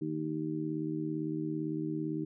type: harmonic tone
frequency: 77.78 Hz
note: D#2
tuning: in tune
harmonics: 2 / 3 / 4 / 5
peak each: -38 / -43 / -34 / -41 dBFS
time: 0.01-2.25 s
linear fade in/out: 10 ms
effects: none